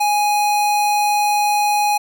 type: tone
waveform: square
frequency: 830.6 Hz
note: G#5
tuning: in tune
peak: -15 dBFS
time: 0-1.98 s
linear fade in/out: 10 ms
effects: none